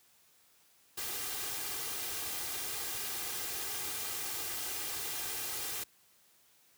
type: noise with comb filter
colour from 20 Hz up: white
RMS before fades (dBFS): -38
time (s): 0.97-5.84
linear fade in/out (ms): 10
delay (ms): 2.5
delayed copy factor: +0.55
effects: white hiss -66 dBFS RMS until 6.77 s + high-pass 60 Hz 12 dB/octave